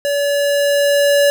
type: tone with level ramp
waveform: square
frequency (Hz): 571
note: D5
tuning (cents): -49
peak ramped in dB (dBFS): -16 to -10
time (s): 0.05-1.3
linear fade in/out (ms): 0
effects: none